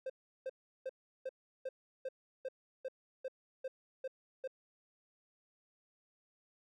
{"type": "tone bursts", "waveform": "triangle", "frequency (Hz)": 523.3, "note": "C5", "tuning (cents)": 0, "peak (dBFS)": -35, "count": 12, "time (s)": [0.06, 4.476], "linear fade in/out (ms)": 5, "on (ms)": 38, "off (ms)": 360, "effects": []}